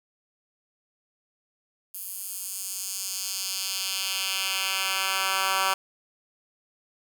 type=tone with high-pass filter sweep; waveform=10% pulse; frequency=191.4 Hz; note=G3; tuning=41 cents flat; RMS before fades=-29 dBFS; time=1.94-5.74 s; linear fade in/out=5 ms; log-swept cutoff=12000 to 1200 Hz; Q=1.2; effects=none